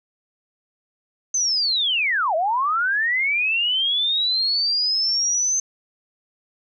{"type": "linear two-way sweep", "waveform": "sine", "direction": "down then up", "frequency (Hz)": [6272, 613, 6272], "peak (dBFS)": -18, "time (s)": [1.34, 5.6], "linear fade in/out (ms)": 5, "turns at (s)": 2.35, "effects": []}